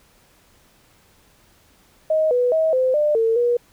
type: tone with pitch steps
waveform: sine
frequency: 628 / 493.1 / 639 / 515 / 598 / 451.6 / 480.8 Hz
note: D#5 / B4 / D#5 / C5 / D5 / A4 / B4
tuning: +16 / -3 / +46 / -28 / +31 / +45 / -46 cents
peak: -15 dBFS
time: 2.1-3.57 s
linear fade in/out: 5 ms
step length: 210 ms
effects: pink hiss -56 dBFS RMS until 3.72 s